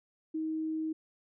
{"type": "tone", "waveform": "sine", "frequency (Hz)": 316.1, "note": "D#4", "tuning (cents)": 27, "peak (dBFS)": -31, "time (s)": [0.34, 0.93], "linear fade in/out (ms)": 10, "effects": []}